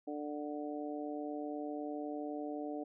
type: harmonic tone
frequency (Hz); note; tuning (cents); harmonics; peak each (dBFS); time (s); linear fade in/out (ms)
148.1; D3; +15; 2 / 3 / 4 / 5; -40 / -45 / -45 / -46; 0.07-2.84; 10
effects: none